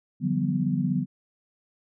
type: chord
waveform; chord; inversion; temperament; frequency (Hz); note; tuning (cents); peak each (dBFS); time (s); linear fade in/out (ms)
sine; G dominant seventh; second; equal with one note detuned; 146.83 / 174.61 / 191.41 / 246.9; D3 / F3 / G3 / B3; 0 / 0 / -41 / 0; -28; 0.2-1.06; 50
effects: none